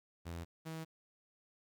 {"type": "tone pair in turn", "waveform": "sawtooth", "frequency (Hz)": [84.5, 160.9], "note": ["E2", "E3"], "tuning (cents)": [43, -42], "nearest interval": "major seventh", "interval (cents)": 1115, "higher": "second", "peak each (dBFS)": [-38, -38], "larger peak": "neither", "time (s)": [[0.25, 0.45], [0.65, 0.85]], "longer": "neither", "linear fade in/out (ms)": 20, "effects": ["12-bit"]}